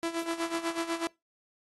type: tone with tremolo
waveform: sawtooth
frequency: 333.5 Hz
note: E4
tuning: 20 cents sharp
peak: -24 dBFS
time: 0.03-1.07 s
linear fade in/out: 0 ms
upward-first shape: sine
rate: 8.1 Hz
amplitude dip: 75%
type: noise with exponential decay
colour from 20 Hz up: violet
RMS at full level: -37 dBFS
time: 0.19-0.31 s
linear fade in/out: 2 ms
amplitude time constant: 26 ms
effects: noise-tail reverb RT60 0.2 s tail -23 dB re dry + AAC 32 kbps